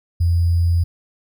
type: tone with sample-and-hold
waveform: sine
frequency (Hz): 85.4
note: F2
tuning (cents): -38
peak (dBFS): -13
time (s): 0.2-0.84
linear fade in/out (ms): 10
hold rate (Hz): 4900
effects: none